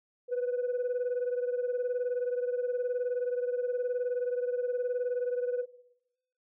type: beating tone pair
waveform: sine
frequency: 489.7 / 508.7 Hz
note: B4 / C5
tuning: -15 / -49 cents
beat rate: 19 Hz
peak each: -28 / -33 dBFS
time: 0.28-5.66 s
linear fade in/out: 50 ms
effects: noise-tail reverb RT60 1.0 s tail -22 dB re dry + tanh soft clip ceiling -25 dBFS